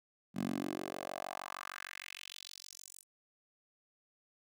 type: tone with high-pass filter sweep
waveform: 10% pulse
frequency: 46.49 Hz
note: F#1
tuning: 9 cents sharp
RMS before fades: -43 dBFS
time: 0.34-3.04 s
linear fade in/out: 50 ms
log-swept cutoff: 190 to 9000 Hz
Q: 2.7
effects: none